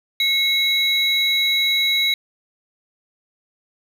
triangle tone pair together, 2174 / 3884 Hz, C#7 / B7, -34 / -30 cents, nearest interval minor seventh, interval 1004 cents, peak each -19 / -16 dBFS, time 0.2-2.14 s, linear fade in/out 2 ms, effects none

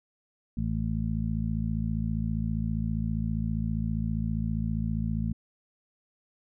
harmonic tone, 55 Hz, A1, in tune, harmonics 1 / 2 / 3 / 4, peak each -32 / -32 / -32 / -32 dBFS, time 0.57-5.33 s, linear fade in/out 5 ms, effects none

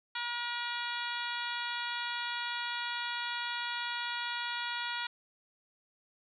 harmonic tone with a mistuned harmonic, 477.8 Hz, A#4, 43 cents sharp, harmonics 2 / 3 / 4 / 5 / 6 / 7 / 8 / 9, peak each -40 / -39 / -42 / -44 / -45 / -42 / -46 / -47 dBFS, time 0.15-5.07 s, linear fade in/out 5 ms, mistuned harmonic 7, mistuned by +15 cents, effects none

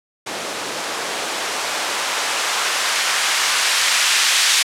blue noise with band-pass filter sweep, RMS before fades -19 dBFS, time 0.26-4.63 s, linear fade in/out 10 ms, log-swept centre 350 to 2200 Hz, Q 0.75, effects low-pass 9000 Hz 12 dB/octave

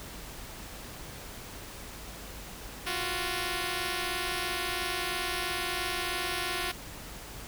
5% pulse tone pair together, 347 / 370 Hz, F4 / F#4, -11 / 0 cents, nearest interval minor second, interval 111 cents, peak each -22 dBFS, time 2.86-6.72 s, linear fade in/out 10 ms, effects added 50 Hz sine -49 dBFS peak until 7.47 s + pink hiss -44 dBFS RMS until 7.47 s

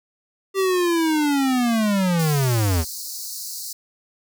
square linear sweep, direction down, 392 to 76 Hz, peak -18 dBFS, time 0.54-2.85 s, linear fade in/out 50 ms
pink high-pass noise, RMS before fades -32 dBFS, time 2.19-3.73 s, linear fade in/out 5 ms, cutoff 4200 Hz, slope 96 dB/octave
effects none

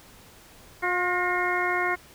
harmonic tone with a mistuned harmonic, 357.4 Hz, F4, 40 cents sharp, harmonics 1 / 2 / 3 / 4 / 5 / 6, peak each -30 / -30 / -30 / -30 / -30 / -30 dBFS, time 0.82-1.96 s, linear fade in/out 20 ms, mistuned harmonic 5, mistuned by +47 cents, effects pink hiss -51 dBFS RMS until 2.14 s

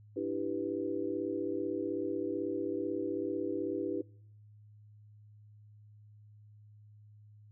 sine chord, E minor seventh, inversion third, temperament equal, 293.7 / 329.6 / 392 / 493.9 Hz, D4 / E4 / G4 / B4, 0 / 0 / 0 / 0 cents, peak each -38 / -37 / -37 / -39 dBFS, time 0.16-4.02 s, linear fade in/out 10 ms, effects noise-tail reverb RT60 0.7 s tail -26 dB re dry + added 105 Hz sine -54 dBFS peak until 7.51 s

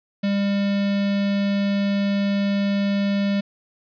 square tone with notch filter, 200 Hz, G3, 35 cents sharp, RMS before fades -21 dBFS, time 0.23-3.41 s, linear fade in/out 10 ms, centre 1100 Hz, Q 1.3, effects resampled to 11025 Hz + 9-bit

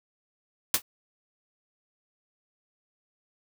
white noise with exponential decay, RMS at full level -17 dBFS, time 0.74-0.82 s, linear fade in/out 2 ms, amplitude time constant 17 ms, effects none

